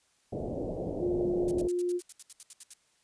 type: low-pass noise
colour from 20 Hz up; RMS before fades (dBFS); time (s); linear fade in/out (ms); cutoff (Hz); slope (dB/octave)
white; -35; 0.32-1.68; 10; 640; 48
type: tone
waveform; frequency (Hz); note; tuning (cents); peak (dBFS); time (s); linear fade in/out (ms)
sine; 354.4; F4; +25; -27; 0.98-2.01; 50
type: noise bursts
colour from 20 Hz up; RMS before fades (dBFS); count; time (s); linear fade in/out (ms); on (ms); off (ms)
violet; -39; 13; 1.48-2.736; 2; 32; 70
effects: white hiss -69 dBFS RMS until 3.03 s + resampled to 22050 Hz